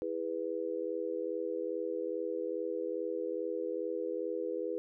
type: chord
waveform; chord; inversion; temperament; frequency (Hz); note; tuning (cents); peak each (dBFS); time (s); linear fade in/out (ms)
sine; E major; none; just; 329.6 / 412 / 494.4; E4 / G#4 / B4; 0 / -14 / +2; -39 / -38 / -36; 0.02-4.78; 0
effects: none